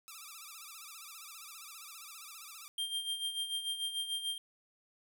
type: tone with vibrato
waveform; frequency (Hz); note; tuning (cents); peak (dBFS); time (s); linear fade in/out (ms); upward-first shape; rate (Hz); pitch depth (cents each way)
5% pulse; 1244.5; D#6; 0; -36; 0.08-2.68; 0; sine; 15; 140
type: tone with tremolo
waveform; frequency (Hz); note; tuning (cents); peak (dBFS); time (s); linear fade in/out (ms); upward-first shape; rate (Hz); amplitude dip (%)
square; 3188; G7; +28; -33; 2.78-4.38; 2; sine; 6.8; 65
effects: none